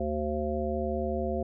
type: harmonic tone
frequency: 75.4 Hz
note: D2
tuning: 46 cents sharp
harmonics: 1 / 3 / 5 / 7 / 9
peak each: -34 / -34 / -34 / -34 / -34 dBFS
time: 0-1.43 s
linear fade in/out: 5 ms
effects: none